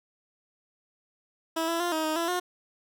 15% pulse tone with pitch steps, 325.7 / 334.4 / 349.3 / 316 / 312.2 / 336.2 / 358.9 Hz, E4 / E4 / F4 / D#4 / D#4 / E4 / F4, -21 / +25 / 0 / +27 / +6 / +34 / +47 cents, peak -20 dBFS, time 1.56-2.4 s, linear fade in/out 10 ms, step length 120 ms, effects none

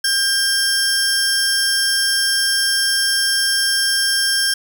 sawtooth tone pair together, 1596 / 5390 Hz, G6 / E8, +31 / +38 cents, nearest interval octave + major sixth, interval 2107 cents, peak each -15 dBFS, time 0.04-4.54 s, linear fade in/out 5 ms, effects none

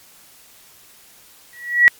sine tone with exponential growth, 1929 Hz, B6, 41 cents flat, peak -3 dBFS, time 1.53-1.88 s, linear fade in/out 0 ms, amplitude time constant 76 ms, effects white hiss -48 dBFS RMS until 1.99 s + MP3 96 kbps

